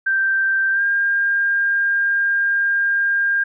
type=tone with pitch glide; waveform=sine; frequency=1568 to 1605.6 Hz; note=G6 to G6; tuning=0 to +41 cents; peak=-15 dBFS; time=0.06-3.44 s; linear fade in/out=10 ms; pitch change=+41 cents; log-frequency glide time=0.72-0.82 s; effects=none